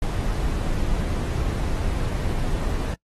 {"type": "noise", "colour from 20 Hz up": "brown", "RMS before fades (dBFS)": -24, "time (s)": [0.02, 2.94], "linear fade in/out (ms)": 2, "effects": ["noise-tail reverb RT60 0.1 s tail -22 dB re dry", "AAC 32 kbps"]}